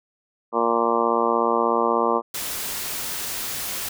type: harmonic tone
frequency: 116.54 Hz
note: A#2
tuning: in tune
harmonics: 2 / 3 / 4 / 5 / 6 / 7 / 8 / 9 / 10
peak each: -29 / -27 / -24 / -27 / -29 / -29 / -27 / -25 / -26 dBFS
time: 0.52-2.22 s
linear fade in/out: 50 ms
type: noise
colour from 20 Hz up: white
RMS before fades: -29 dBFS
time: 2.34-3.89 s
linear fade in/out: 5 ms
effects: none

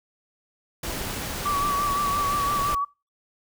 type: noise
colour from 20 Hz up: pink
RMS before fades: -31 dBFS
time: 0.83-2.75 s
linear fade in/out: 5 ms
type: tone with vibrato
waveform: sine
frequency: 1148 Hz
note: D6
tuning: 40 cents flat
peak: -22 dBFS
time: 1.45-2.85 s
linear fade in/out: 10 ms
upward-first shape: sine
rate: 5.8 Hz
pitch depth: 40 cents each way
effects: noise-tail reverb RT60 0.3 s tail -24 dB re dry

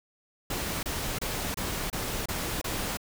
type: noise bursts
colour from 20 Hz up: pink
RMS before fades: -32 dBFS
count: 7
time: 0.5-2.972 s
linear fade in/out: 5 ms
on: 330 ms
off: 27 ms
effects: none

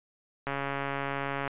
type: click train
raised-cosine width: 0.5 ms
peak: -17 dBFS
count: 141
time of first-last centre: 0.47-1.477 s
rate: 139 Hz
effects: resampled to 8000 Hz

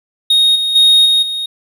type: tone with level steps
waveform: triangle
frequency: 3729 Hz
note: A#7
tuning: in tune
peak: -6 / -12 / -4 / -7 / -16 dBFS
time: 0.3-1.46 s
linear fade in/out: 5 ms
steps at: 0.55 / 0.75 / 1.05 / 1.22 s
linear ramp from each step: 10 ms
effects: none

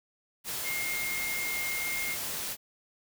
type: tone in noise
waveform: sine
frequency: 2130 Hz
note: C7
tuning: 30 cents sharp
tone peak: -32 dBFS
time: 0.63-2.17 s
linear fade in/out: 50 ms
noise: white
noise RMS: -35 dBFS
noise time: 0.44-2.57 s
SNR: 0 dB
effects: none

